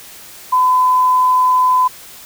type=tone; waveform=sine; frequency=1011 Hz; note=B5; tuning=40 cents sharp; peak=-9 dBFS; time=0.52-1.88 s; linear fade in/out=10 ms; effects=white hiss -37 dBFS RMS until 2.25 s